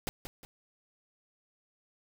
pink noise with echo, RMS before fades -34 dBFS, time 0.07-0.09 s, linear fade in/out 0 ms, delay 180 ms, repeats 2, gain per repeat -8 dB, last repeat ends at 0.45 s, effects none

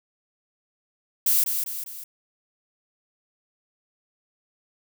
violet noise with echo, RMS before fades -20 dBFS, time 1.26-1.44 s, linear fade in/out 5 ms, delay 200 ms, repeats 3, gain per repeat -6 dB, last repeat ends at 2.04 s, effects none

